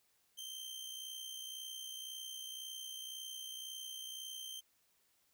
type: tone with amplitude modulation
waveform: sawtooth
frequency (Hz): 3134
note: G7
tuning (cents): -1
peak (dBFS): -39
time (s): 0.37-4.61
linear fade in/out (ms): 20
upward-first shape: sine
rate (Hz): 61.9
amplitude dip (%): 50
effects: white hiss -75 dBFS RMS until 5.33 s